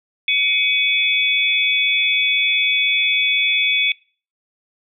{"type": "tone cluster", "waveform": "sine", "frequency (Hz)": [2249, 2533, 3441], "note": ["C#7", "D#7", "A7"], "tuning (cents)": [24, 30, -39], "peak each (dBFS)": -19, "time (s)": [0.28, 3.92], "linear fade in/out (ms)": 2, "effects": ["noise-tail reverb RT60 0.4 s tail -23 dB re dry"]}